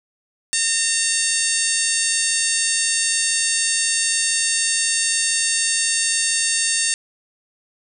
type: harmonic tone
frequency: 911 Hz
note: A#5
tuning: 40 cents flat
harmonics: 2 / 3 / 4 / 5 / 6 / 7 / 8 / 9 / 10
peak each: -27 / -28 / -29 / -26 / -30 / -26 / -27 / -24 / -24 dBFS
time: 0.53-6.94 s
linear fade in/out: 0 ms
effects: none